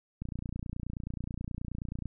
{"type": "click train", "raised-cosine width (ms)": 5, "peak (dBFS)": -24, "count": 55, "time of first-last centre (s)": [0.22, 2.057], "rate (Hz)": 29.4, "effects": []}